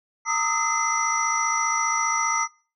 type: tone cluster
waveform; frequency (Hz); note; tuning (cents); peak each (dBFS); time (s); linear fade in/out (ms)
sine; 915 / 1234 / 1289 / 2052 / 5860; A#5 / D#6 / E6 / C7 / F#8; -32 / -15 / -39 / -34 / -18; -27; 0.25-2.48; 50
effects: noise-tail reverb RT60 0.4 s tail -23 dB re dry + tanh soft clip ceiling -11 dBFS